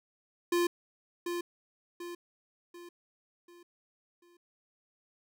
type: tone with echo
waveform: square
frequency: 347.8 Hz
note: F4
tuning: 7 cents flat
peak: -26 dBFS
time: 0.52-0.67 s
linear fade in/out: 5 ms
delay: 740 ms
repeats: 5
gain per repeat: -7 dB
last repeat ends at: 4.37 s
effects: none